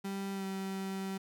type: tone with pitch glide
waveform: 35% pulse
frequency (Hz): 196 to 192.52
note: G3 to G3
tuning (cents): 0 to -31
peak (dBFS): -34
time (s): 0.04-1.18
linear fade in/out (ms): 10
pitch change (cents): -31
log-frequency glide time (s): 0.33-0.45
effects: 12-bit